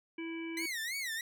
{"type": "harmonic tone", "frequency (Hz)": 329.6, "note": "E4", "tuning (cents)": 0, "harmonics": [1, 3, 5, 7, 9], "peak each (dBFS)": [-38, -54, -54, -45, -54], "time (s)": [0.18, 0.66], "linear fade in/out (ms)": 5}
{"type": "tone with vibrato", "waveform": "sawtooth", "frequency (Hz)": 1996, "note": "B6", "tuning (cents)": 18, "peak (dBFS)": -32, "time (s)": [0.57, 1.21], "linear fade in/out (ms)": 2, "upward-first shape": "sine", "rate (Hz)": 3.1, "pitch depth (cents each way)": 210}
{"effects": []}